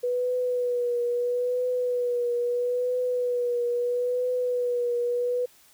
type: tone with vibrato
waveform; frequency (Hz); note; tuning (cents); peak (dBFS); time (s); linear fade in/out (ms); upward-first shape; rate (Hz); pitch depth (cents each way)
sine; 490; B4; -14; -23; 0.03-5.46; 10; triangle; 0.76; 39
effects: white hiss -57 dBFS RMS until 5.73 s